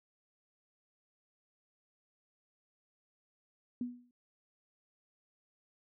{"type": "tone with exponential decay", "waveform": "sine", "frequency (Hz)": 244.7, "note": "B3", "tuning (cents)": -16, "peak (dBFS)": -31, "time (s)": [3.81, 4.11], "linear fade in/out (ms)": 2, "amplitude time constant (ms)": 65, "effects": []}